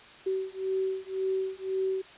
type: beating tone pair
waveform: sine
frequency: 379.7 / 381.6 Hz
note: F#4 / G4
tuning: +45 / -47 cents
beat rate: 1.9 Hz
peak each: -31 dBFS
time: 0.26-2.02 s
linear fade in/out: 10 ms
effects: white hiss -50 dBFS RMS until 2.17 s + resampled to 8000 Hz